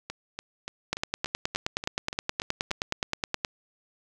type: two click trains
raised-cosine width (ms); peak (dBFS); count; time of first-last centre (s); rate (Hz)
0.2; -17 / -9; 10 / 25; 0.1-2.709 / 0.93-3.448; 3.45 / 9.53
effects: none